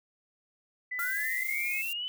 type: tone with pitch glide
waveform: sine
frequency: 1997 to 2153 Hz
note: B6 to C7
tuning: +19 to +49 cents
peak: -32 dBFS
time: 0.91-1.82 s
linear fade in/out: 10 ms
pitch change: +130 cents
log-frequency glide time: 1.16-1.68 s
type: linear sweep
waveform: sine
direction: up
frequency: 1364 to 3039 Hz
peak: -32 dBFS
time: 0.99-2.08 s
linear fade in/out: 0 ms
type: noise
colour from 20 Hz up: violet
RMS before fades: -39 dBFS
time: 0.99-1.93 s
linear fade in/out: 2 ms
effects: none